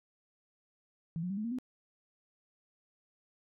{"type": "tone with pitch steps", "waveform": "sine", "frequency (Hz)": [164.81, 179.73, 195.99, 213.7, 233.1, 254.2], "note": ["E3", "F3", "G3", "G#3", "A#3", "C4"], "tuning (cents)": [0, 50, 0, 50, 0, -50], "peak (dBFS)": -33, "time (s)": [1.16, 1.586], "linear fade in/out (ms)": 0, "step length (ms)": 71, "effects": []}